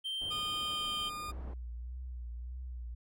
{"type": "tone", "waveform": "triangle", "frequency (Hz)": 3136, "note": "G7", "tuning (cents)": 0, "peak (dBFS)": -33, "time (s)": [0.04, 1.1], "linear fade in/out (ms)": 20}
{"type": "low-pass noise", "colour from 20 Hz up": "pink", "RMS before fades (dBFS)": -50, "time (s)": [0.21, 1.54], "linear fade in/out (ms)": 5, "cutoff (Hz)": 870, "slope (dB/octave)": 12}
{"type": "tone with pitch glide", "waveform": "40% pulse", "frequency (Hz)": [1225, 1216.5], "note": ["D#6", "D#6"], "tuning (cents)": [-27, -39], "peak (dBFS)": -38, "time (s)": [0.3, 1.32], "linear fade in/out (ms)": 20, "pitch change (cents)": -12, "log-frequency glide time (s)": [0.67, 0.97]}
{"type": "tone with vibrato", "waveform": "sine", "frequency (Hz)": 61, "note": "B1", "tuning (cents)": -21, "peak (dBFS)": -39, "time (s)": [1.28, 2.95], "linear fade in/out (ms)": 10, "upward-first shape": "triangle", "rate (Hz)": 1.7, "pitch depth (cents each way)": 76}
{"effects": []}